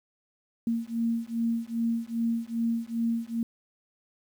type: beating tone pair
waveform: sine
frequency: 229.4 / 231.9 Hz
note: A#3 / A#3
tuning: -28 / -9 cents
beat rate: 2.5 Hz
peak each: -29 dBFS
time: 0.67-3.43 s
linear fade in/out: 2 ms
effects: 9-bit